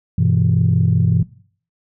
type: chord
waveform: sine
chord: E minor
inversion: first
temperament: equal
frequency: 98 / 123.47 / 164.81 Hz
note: G2 / B2 / E3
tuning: 0 / 0 / 0 cents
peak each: -16 dBFS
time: 0.18-1.23 s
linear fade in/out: 5 ms
effects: noise-tail reverb RT60 0.5 s tail -18 dB re dry + tanh soft clip ceiling -5 dBFS